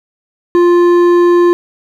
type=tone with hard clipping; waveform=sine; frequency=349.2 Hz; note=F4; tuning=in tune; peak=-7 dBFS; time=0.55-1.53 s; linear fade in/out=0 ms; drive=8 dB; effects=none